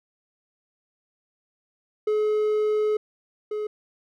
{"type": "tone pair in turn", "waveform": "triangle", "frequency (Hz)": [426, 423.6], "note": ["G#4", "G#4"], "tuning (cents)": [44, 34], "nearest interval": "unison", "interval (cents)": 10, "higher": "first", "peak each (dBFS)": [-18, -24], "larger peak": "first", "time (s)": [[2.07, 2.97], [3.51, 3.67]], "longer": "first", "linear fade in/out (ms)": 5, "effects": []}